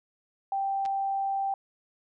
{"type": "tone", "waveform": "sine", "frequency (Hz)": 784, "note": "G5", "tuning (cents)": 0, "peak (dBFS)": -26, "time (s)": [0.52, 1.54], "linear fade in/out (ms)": 2}
{"type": "clicks", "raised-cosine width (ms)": 0.2, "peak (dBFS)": -27, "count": 2, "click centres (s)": [0.853, 0.86]}
{"effects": []}